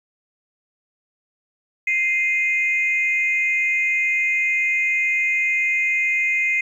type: tone pair together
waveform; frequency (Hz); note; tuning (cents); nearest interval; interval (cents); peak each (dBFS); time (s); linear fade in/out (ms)
sine; 2091 / 2489; C7 / D#7; -2 / 0; minor third; 302; -18 / -21; 1.87-6.61; 5
effects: tanh soft clip ceiling -11 dBFS + 9-bit